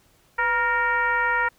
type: tone with frequency modulation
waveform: sine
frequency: 1402 Hz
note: F6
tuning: 6 cents sharp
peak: -19 dBFS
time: 0.38-1.49 s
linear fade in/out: 10 ms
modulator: 453 Hz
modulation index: 1.4
effects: pink hiss -60 dBFS RMS until 1.58 s